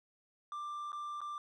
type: tone with dropouts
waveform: triangle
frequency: 1183 Hz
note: D6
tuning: 12 cents sharp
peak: -37 dBFS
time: 0.52-1.38 s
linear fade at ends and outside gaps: 1 ms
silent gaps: 0.919-0.929 / 1.206-1.215 s
effects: resampled to 24000 Hz